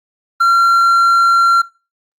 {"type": "tone", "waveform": "triangle", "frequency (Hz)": 1371, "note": "F6", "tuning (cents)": -32, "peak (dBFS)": -6, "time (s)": [0.4, 1.62], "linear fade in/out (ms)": 10, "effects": ["noise-tail reverb RT60 0.3 s tail -20 dB re dry", "Opus 32 kbps"]}